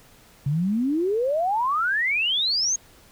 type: exponential sweep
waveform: sine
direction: up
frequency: 135 to 6645 Hz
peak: -20 dBFS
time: 0.46-2.76 s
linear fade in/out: 5 ms
effects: pink hiss -53 dBFS RMS until 3.11 s